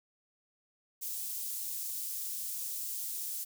white high-pass noise, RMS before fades -38 dBFS, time 1.01-3.45 s, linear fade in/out 20 ms, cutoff 7000 Hz, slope 12 dB/octave, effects none

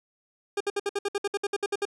40% pulse tone bursts, 403.9 Hz, G#4, 48 cents flat, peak -24 dBFS, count 14, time 0.57-1.853 s, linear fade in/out 5 ms, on 35 ms, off 61 ms, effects resampled to 24000 Hz

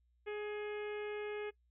harmonic tone with a mistuned harmonic, 417.9 Hz, G#4, 11 cents sharp, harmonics 1 / 2 / 3 / 4 / 5 / 6 / 7 / 8, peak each -39 / -52 / -55 / -51 / -52 / -54 / -60 / -65 dBFS, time 0.26-1.51 s, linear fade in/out 20 ms, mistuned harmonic 5, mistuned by +32 cents, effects noise-tail reverb RT60 0.1 s tail -22 dB re dry + added 60 Hz sine -70 dBFS peak until 1.7 s

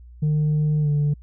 sine tone with pitch glide, 151.4 to 146.75 Hz, D#3 to D3, -47 to -1 cents, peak -15 dBFS, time 0.22-1.14 s, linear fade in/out 10 ms, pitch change -54 cents, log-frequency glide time 0.81-0.89 s, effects tanh soft clip ceiling -16 dBFS + added 60 Hz sine -41 dBFS peak until 1.22 s

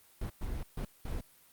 brown noise bursts at uneven times, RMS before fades -36 dBFS, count 4, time 0.21-0.3 / 0.41-0.63 / 0.77-0.85 / 1.05-1.21 s, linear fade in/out 5 ms, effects white hiss -62 dBFS RMS until 1.52 s + Opus 32 kbps

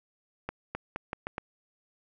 accelerating click train, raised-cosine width 0.5 ms, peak -18 dBFS, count 6, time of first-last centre 0.49-1.381 s, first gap 260 ms, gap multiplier 0.81, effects none

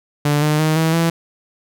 sawtooth tone with pitch steps, 146.83 / 151.48 / 156.28 / 161.23 / 166.34 Hz, D3 / D#3 / D#3 / E3 / E3, 0 / -46 / +8 / -38 / +16 cents, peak -10 dBFS, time 0.25-1.1 s, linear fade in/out 5 ms, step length 170 ms, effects none

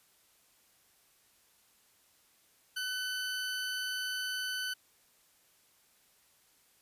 20% pulse tone, 1507 Hz, F#6, 31 cents sharp, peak -29 dBFS, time 2.76-4.74 s, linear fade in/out 10 ms, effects white hiss -67 dBFS RMS until 6.81 s + resampled to 32000 Hz

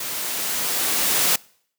white noise with level ramp, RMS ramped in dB -29 to -18 dBFS, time 0-1.36 s, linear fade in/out 5 ms, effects noise-tail reverb RT60 0.6 s tail -25 dB re dry + high-pass 150 Hz 12 dB/octave

